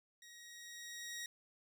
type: tone with level ramp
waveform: 15% pulse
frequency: 1891 Hz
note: A#6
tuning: 24 cents sharp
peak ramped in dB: -50 to -36 dBFS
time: 0.22-1.26 s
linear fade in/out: 2 ms
effects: none